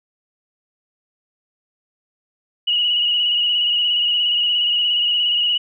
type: tone with vibrato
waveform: sine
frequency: 2905 Hz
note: F#7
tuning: 32 cents flat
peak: -15 dBFS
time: 2.67-5.58 s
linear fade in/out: 10 ms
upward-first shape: square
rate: 17 Hz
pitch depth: 26 cents each way
effects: none